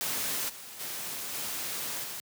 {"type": "noise with level steps", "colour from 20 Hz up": "white", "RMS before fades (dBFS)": [-32, -45, -37, -35, -39], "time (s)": [0.01, 2.2], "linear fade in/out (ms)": 0, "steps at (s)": [0.48, 0.79, 1.33, 2.03], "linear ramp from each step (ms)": 20, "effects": ["high-pass 100 Hz 12 dB/octave"]}